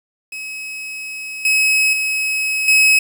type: tone with level steps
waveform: 40% pulse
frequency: 2560 Hz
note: D#7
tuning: 49 cents sharp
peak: -25 / -11 / -16 / -8 dBFS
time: 0.32-2.99 s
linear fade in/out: 5 ms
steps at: 1.45 / 1.93 / 2.68 s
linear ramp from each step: 2 ms
effects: 7-bit